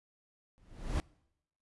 brown noise with exponential growth, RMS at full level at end -27 dBFS, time 0.58-1 s, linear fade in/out 0 ms, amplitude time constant 91 ms, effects noise-tail reverb RT60 0.8 s tail -24 dB re dry + resampled to 24000 Hz

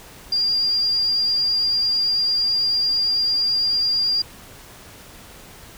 sine tone, 4797 Hz, D8, 36 cents sharp, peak -17 dBFS, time 0.32-4.22 s, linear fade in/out 5 ms, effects pink hiss -43 dBFS RMS until 5.77 s

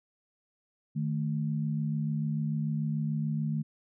sine tone pair together, 153.16 / 220 Hz, D#3 / A3, -27 / 0 cents, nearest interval tritone, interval 627 cents, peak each -29 / -33 dBFS, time 0.95-3.63 s, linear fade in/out 20 ms, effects none

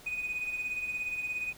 sine tone with tremolo, 2489 Hz, D#7, in tune, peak -28 dBFS, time 0.06-1.53 s, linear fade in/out 10 ms, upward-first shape sine, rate 17 Hz, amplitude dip 60%, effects tanh soft clip ceiling -28 dBFS + pink hiss -53 dBFS RMS until 1.57 s

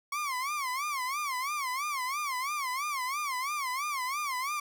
30% pulse tone with vibrato, 1100 Hz, C#6, 14 cents flat, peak -28 dBFS, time 0.12-4.6 s, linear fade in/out 5 ms, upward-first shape sine, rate 3 Hz, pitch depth 170 cents each way, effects none

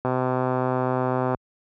click train, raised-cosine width 1 ms, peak -10 dBFS, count 167, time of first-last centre 0.05-1.347 s, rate 128 Hz, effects high-pass 60 Hz 12 dB/octave

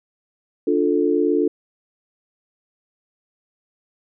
sine chord, D minor, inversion none, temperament just, 293.7 / 352.4 / 440.5 Hz, D4 / F4 / A4, 0 / +16 / +2 cents, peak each -20 dBFS, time 0.67-1.48 s, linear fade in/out 5 ms, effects none

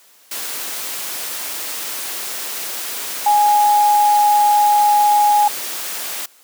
sine tone in noise, 830.6 Hz, G#5, in tune, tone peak -10 dBFS, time 3.26-5.48 s, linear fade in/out 5 ms, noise white, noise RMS -26 dBFS, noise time 0.31-6.26 s, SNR +13 dB, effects white hiss -50 dBFS RMS until 6.43 s + high-pass 300 Hz 12 dB/octave

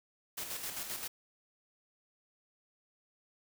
white noise with tremolo, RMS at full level -39 dBFS, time 0.37-1.08 s, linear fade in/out 10 ms, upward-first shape square, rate 7.6 Hz, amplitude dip 45%, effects none

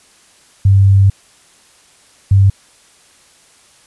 sine tone pair in turn, 98 / 98 Hz, G2 / G2, 0 / 0 cents, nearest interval unison, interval 0 cents, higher neither, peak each -5 dBFS, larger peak neither, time 0.65-1.1 / 2.31-2.5 s, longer first, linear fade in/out 5 ms, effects white hiss -48 dBFS RMS until 3.86 s + resampled to 24000 Hz

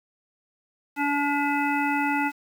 harmonic tone, 286.8 Hz, D4, 41 cents flat, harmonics 1 / 3 / 5 / 7 / 9, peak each -26 / -26 / -30 / -31 / -32 dBFS, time 0.96-2.32 s, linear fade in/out 50 ms, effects 8-bit

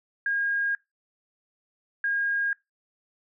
sine tone pair in turn, 1626 / 1626 Hz, G#6 / G#6, -37 / -37 cents, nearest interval unison, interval 0 cents, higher neither, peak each -23 dBFS, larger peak neither, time 0.26-0.75 / 2.04-2.53 s, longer neither, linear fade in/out 2 ms, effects noise-tail reverb RT60 0.2 s tail -24 dB re dry

